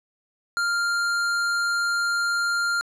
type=tone; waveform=square; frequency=1396.9 Hz; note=F6; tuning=in tune; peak=-22 dBFS; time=0.57-2.81 s; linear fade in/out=0 ms; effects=low-pass 8000 Hz 12 dB/octave